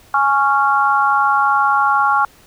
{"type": "chord", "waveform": "sine", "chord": "Db major", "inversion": "second", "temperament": "just", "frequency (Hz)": [831.5, 1108.7, 1385.9], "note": ["Ab5", "Db6", "F6"], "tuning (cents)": [2, 0, -14], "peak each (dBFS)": -16, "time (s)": [0.14, 2.25], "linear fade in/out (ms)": 2, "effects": ["pink hiss -48 dBFS RMS until 2.46 s"]}